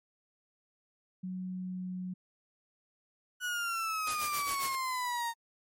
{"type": "tone with pitch glide", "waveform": "sine", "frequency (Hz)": [184.6, 183.22], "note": ["F#3", "F#3"], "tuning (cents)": [-4, -17], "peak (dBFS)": -35, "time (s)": [1.23, 2.14], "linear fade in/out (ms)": 10, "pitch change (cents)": -13, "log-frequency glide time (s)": [1.41, 1.94]}
{"type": "exponential sweep", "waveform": "35% pulse", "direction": "down", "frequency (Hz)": [1480, 920], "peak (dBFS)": -30, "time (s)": [3.4, 5.34], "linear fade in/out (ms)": 50}
{"type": "noise with tremolo", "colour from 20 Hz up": "white", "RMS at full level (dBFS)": -36, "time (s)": [4.07, 4.75], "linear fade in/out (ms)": 0, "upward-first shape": "sine", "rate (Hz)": 7.4, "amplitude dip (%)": 75}
{"effects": ["MP3 64 kbps"]}